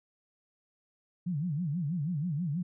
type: tone with vibrato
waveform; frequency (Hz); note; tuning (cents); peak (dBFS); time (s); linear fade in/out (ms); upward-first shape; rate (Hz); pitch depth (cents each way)
sine; 160.3; E3; -48; -29; 1.26-2.63; 10; sine; 6.2; 240
effects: none